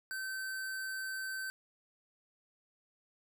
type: tone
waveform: square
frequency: 1542 Hz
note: G6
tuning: 29 cents flat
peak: -38 dBFS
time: 0.11-1.5 s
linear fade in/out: 0 ms
effects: none